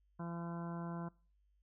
harmonic tone, 170 Hz, F3, 46 cents flat, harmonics 1 / 2 / 3 / 4 / 5 / 6 / 7 / 8 / 9, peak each -41 / -50 / -56 / -52 / -56 / -51 / -63 / -56 / -61 dBFS, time 0.19-1.09 s, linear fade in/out 10 ms, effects noise-tail reverb RT60 0.4 s tail -24 dB re dry + added 50 Hz sine -70 dBFS peak until 1.62 s

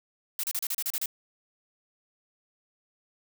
blue noise bursts, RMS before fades -30 dBFS, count 9, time 0.39-1.059 s, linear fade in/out 2 ms, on 45 ms, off 33 ms, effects none

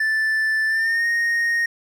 triangle tone with pitch glide, 1760 to 1860.4 Hz, A6 to A#6, 0 to -4 cents, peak -16 dBFS, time 0-1.66 s, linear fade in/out 5 ms, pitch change +96 cents, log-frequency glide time 0.67-1.06 s, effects none

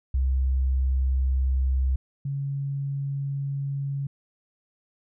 sine tone pair in turn, 65.5 / 139.16 Hz, C2 / C#3, +2 / +7 cents, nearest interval octave + minor second, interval 1305 cents, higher second, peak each -20 / -26 dBFS, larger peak first, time 0.14-1.96 / 2.25-4.07 s, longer neither, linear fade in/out 5 ms, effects none

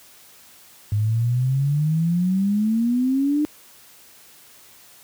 sine exponential sweep, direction up, 102.6 to 303.7 Hz, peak -17 dBFS, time 0.92-3.45 s, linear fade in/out 0 ms, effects white hiss -49 dBFS RMS until 5.03 s + high-pass 60 Hz 12 dB/octave

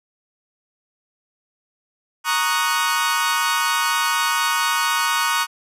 sawtooth chord, D# minor seventh, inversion second, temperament equal, 932.3 / 1108.7 / 1244.5 / 1480 Hz, A#5 / C#6 / D#6 / F#6, 0 / 0 / 0 / 0 cents, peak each -20 dBFS, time 2.24-5.47 s, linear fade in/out 50 ms, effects resampled to 32000 Hz

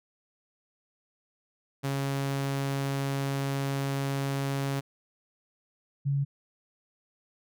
sawtooth / sine tone pair in turn, 137.9 / 139.91 Hz, C#3 / C#3, -9 / +16 cents, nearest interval unison, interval 25 cents, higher second, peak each -24 dBFS, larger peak neither, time 1.83-4.81 / 6.05-6.25 s, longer first, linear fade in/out 20 ms, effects none

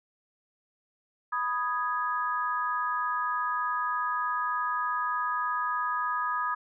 sine chord, G# minor, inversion first, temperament equal, 987.8 / 1244.5 / 1661.2 Hz, B5 / D#6 / G#6, 0 / 0 / 0 cents, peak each -32 / -29 / -34 dBFS, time 1.32-6.55 s, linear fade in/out 10 ms, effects none

